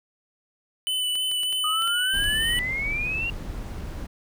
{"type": "tone with vibrato", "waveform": "square", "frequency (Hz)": 3000, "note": "F#7", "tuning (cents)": 23, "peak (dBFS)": -24, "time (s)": [0.87, 2.59], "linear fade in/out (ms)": 0, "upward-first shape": "sine", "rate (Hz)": 3.3, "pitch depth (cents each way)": 16}
{"type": "clicks", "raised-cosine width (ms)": 0.2, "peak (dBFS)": -23, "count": 7, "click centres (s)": [1.155, 1.315, 1.433, 1.527, 1.821, 1.876, 2.241]}
{"type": "exponential sweep", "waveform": "sine", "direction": "up", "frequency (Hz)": [1223, 2794], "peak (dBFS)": -25, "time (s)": [1.64, 3.3], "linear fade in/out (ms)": 2}
{"type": "noise", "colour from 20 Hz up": "brown", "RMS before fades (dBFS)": -33, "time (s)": [2.13, 4.07], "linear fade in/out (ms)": 10}
{"effects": []}